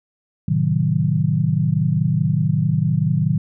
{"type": "chord", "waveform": "sine", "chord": "A diminished seventh", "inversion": "none", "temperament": "equal with one note detuned", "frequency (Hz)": [110, 130.81, 155.56, 186.71], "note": ["A2", "C3", "Eb3", "Gb3"], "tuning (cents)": [0, 0, 0, 16], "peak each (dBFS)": [-23, -22, -18, -23], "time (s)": [0.48, 3.38], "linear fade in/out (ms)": 5, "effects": []}